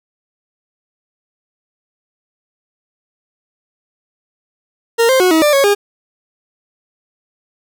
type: tone with pitch steps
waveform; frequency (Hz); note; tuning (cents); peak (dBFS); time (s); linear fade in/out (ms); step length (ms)
40% pulse; 462.8 / 524 / 365.9 / 319.9 / 593 / 552 / 407; A#4 / C5 / F#4 / D#4 / D5 / C#5 / G#4; -13 / +2 / -19 / +48 / +17 / -7 / -35; -8; 4.98-5.75; 20; 110
effects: none